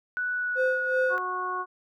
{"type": "tone with pitch glide", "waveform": "sine", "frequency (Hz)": [1480, 1457.1], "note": ["F#6", "F#6"], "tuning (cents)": [0, -27], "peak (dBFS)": -26, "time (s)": [0.17, 1.18], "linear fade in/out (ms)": 0, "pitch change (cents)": -27, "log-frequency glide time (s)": [0.33, 0.77]}
{"type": "tone with tremolo", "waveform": "triangle", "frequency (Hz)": 516, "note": "C5", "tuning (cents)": -24, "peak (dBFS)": -20, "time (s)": [0.55, 1.2], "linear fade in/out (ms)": 50, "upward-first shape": "sine", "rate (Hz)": 2.7, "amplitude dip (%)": 75}
{"type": "harmonic tone", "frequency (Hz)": 365.9, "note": "F#4", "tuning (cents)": -19, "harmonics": [1, 2, 3, 4], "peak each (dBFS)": [-37, -38, -29, -36], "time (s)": [1.09, 1.66], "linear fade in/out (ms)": 50}
{"effects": []}